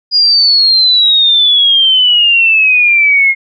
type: exponential sweep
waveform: sine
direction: down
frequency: 4908 to 2137 Hz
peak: -5 dBFS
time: 0.11-3.35 s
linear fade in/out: 50 ms
effects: none